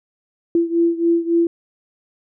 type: beating tone pair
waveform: sine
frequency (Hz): 336.3 / 339.9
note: E4 / F4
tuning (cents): +35 / -47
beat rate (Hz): 3.6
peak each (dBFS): -16 / -19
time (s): 0.55-1.47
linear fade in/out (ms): 2
effects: none